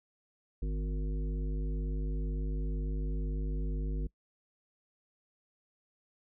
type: harmonic tone with a mistuned harmonic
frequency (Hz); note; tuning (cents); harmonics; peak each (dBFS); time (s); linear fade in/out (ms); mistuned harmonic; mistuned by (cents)
51; G#1; -31; 1 / 3 / 5 / 7 / 9; -31 / -41 / -45 / -48 / -50; 0.62-4.07; 5; 3; +24
effects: noise-tail reverb RT60 0.1 s tail -22 dB re dry